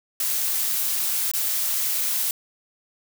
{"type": "noise with dropouts", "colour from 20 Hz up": "blue", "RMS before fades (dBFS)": -24, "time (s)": [0.2, 2.31], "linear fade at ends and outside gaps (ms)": 2, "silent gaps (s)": [1.315, 1.336], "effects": []}